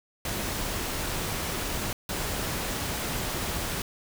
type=noise bursts at uneven times; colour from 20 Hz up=pink; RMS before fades=-31 dBFS; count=2; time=0.25-1.93 / 2.09-3.82 s; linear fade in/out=2 ms; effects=none